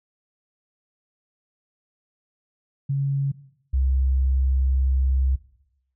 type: tone pair in turn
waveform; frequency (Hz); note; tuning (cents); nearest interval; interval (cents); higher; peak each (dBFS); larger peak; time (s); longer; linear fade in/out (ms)
sine; 138.59 / 65.9; C#3 / C2; 0 / +13; octave + minor second; 1287; first; -20 / -18; second; 2.89-3.32 / 3.73-5.36; second; 10
effects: noise-tail reverb RT60 0.8 s tail -18 dB re dry